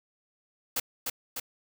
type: noise with echo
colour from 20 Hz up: white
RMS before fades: -29 dBFS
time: 0.76-0.8 s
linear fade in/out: 5 ms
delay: 300 ms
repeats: 2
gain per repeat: -3 dB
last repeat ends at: 1.4 s
effects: none